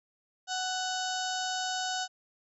harmonic tone with a mistuned harmonic, 744 Hz, F#5, 9 cents sharp, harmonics 1 / 2 / 4 / 5 / 6 / 7 / 8 / 9 / 10, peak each -34 / -37 / -40 / -41 / -42 / -42 / -43 / -44 / -44 dBFS, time 0.47-2.08 s, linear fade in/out 50 ms, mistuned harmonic 10, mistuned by -21 cents, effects none

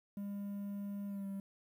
triangle tone with pitch glide, 201.4 to 196.35 Hz, G3 to G3, +47 to +3 cents, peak -37 dBFS, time 0.17-1.4 s, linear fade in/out 2 ms, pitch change -44 cents, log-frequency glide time 1.07-1.26 s, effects 11-bit

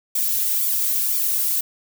violet noise with flanger, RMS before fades -21 dBFS, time 0.15-1.61 s, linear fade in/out 5 ms, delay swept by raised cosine 0.86 to 2.46 ms, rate 2 Hz, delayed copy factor +0.75, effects none

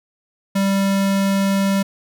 square tone, 196 Hz, G3, in tune, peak -16 dBFS, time 0.55-1.83 s, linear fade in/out 10 ms, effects none

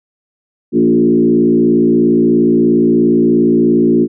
sine tone with frequency modulation, 293.7 Hz, D4, in tune, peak -7 dBFS, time 0.72-4.08 s, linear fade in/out 50 ms, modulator 57 Hz, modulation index 1.6, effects none

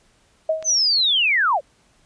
sine tone with exponential decay, 635 Hz, D#5, 35 cents sharp, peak -14 dBFS, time 0.49-0.78 s, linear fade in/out 5 ms, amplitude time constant 62 ms
click, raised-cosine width 0.2 ms, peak -20 dBFS, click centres 0.626 s
sine linear sweep, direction down, 6272 to 487.8 Hz, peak -15 dBFS, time 0.64-1.61 s, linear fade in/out 50 ms
effects pink hiss -59 dBFS RMS until 2.05 s + resampled to 22050 Hz

